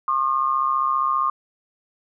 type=tone pair together; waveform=sine; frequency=1074 / 1209 Hz; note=C6 / D6; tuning=+45 / +50 cents; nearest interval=major second; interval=205 cents; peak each=-21 dBFS; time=0.08-1.3 s; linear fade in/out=2 ms; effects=none